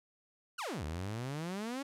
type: exponential two-way sweep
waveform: sawtooth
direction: down then up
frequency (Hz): 1561 to 72.8 to 285.4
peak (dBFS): -33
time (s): 0.58-1.83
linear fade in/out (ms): 10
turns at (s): 0.84
effects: low-pass 11000 Hz 12 dB/octave